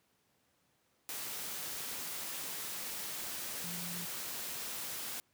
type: tone in noise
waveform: sine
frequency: 174.3 Hz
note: F3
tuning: 3 cents flat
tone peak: -44 dBFS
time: 3.64-4.05 s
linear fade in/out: 0 ms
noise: white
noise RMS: -41 dBFS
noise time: 1.09-5.2 s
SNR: -6 dB
effects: pink hiss -74 dBFS RMS until 5.33 s + high-pass 100 Hz 12 dB/octave